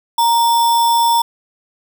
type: tone with sample-and-hold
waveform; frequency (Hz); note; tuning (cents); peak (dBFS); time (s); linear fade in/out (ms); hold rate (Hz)
sine; 932.3; A#5; 0; -10; 0.18-1.22; 5; 4410
effects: none